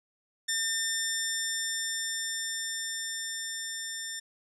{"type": "tone with level ramp", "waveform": "10% pulse", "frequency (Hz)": 1800, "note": "A6", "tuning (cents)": 39, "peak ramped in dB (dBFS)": [-18, -26], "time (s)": [0.48, 4.2], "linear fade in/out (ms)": 10, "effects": ["resampled to 24000 Hz"]}